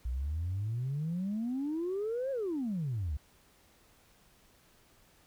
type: exponential two-way sweep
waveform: sine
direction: up then down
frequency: 58.27 to 554.4 to 66.8 Hz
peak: -30 dBFS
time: 0.05-3.17 s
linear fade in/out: 5 ms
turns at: 2.31 s
effects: tanh soft clip ceiling -28 dBFS + pink hiss -64 dBFS RMS until 5.26 s